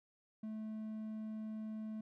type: tone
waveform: triangle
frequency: 217.3 Hz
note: A3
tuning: 21 cents flat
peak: -39 dBFS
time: 0.43-2.01 s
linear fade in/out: 5 ms
effects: none